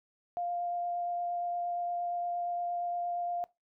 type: tone with vibrato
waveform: sine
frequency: 700 Hz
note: F5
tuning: 4 cents sharp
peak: -31 dBFS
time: 0.37-3.44 s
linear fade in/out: 0 ms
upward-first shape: sine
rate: 8.6 Hz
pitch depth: 8 cents each way
effects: noise-tail reverb RT60 0.2 s tail -20 dB re dry